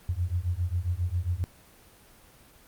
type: beating tone pair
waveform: sine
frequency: 84.7 / 92.1 Hz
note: E2 / F#2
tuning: +48 / -7 cents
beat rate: 7.4 Hz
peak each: -29 dBFS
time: 0.09-1.44 s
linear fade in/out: 0 ms
effects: pink hiss -55 dBFS RMS until 2.67 s + Opus 24 kbps